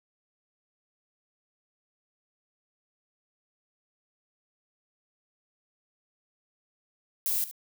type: noise with echo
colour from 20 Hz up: violet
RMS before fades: -28 dBFS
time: 7.26-7.44 s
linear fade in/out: 0 ms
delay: 72 ms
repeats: 1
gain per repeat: -14 dB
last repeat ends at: 7.512 s
effects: none